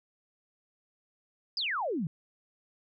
sine exponential sweep, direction down, 5130 to 143 Hz, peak -29 dBFS, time 1.57-2.07 s, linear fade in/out 2 ms, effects none

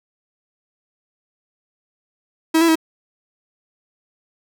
45% pulse tone with pitch steps, 321.7 / 333.1 / 321.1 Hz, E4 / E4 / E4, -42 / +18 / -45 cents, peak -12 dBFS, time 2.54-2.756 s, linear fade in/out 10 ms, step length 72 ms, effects none

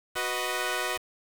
10% pulse chord, B major, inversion second, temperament equal, 370 / 493.9 / 622.3 Hz, F#4 / B4 / D#5, 0 / 0 / 0 cents, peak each -24 dBFS, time 0.15-0.98 s, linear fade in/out 20 ms, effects 7-bit

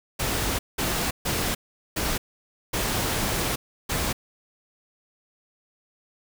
pink noise bursts at uneven times, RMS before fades -26 dBFS, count 6, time 0.19-0.59 / 0.78-1.11 / 1.25-1.55 / 1.96-2.18 / 2.73-3.56 / 3.89-4.13 s, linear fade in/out 10 ms, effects none

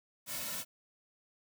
white noise with comb filter, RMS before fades -39 dBFS, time 0.26-0.65 s, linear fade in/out 50 ms, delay 2.5 ms, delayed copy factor -0.8, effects none

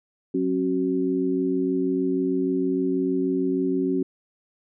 sine tone cluster, 184.4 / 270.8 / 374.5 Hz, F#3 / C#4 / F#4, -6 / -40 / +21 cents, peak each -30 / -23 / -25 dBFS, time 0.34-4.03 s, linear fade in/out 5 ms, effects none

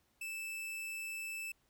45% pulse tone, 2635 Hz, E7, 1 cent flat, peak -40 dBFS, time 0.21-1.52 s, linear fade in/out 5 ms, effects pink hiss -75 dBFS RMS until 1.69 s

